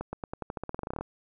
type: accelerating click train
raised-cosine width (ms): 1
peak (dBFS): -20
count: 18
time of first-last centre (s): 0.01-1.01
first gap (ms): 120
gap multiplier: 0.9
effects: none